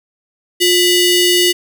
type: ring-modulated tone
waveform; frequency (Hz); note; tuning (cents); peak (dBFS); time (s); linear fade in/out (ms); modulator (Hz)
sawtooth; 1636; G#6; -26; -3; 0.6-1.53; 20; 1280
effects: none